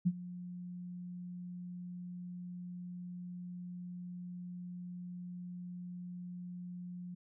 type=tone with ADSR envelope; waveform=sine; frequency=178.1 Hz; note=F3; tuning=34 cents sharp; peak=-24 dBFS; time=0.05-7.15 s; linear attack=20 ms; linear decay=47 ms; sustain=-18 dB; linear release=11 ms; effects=none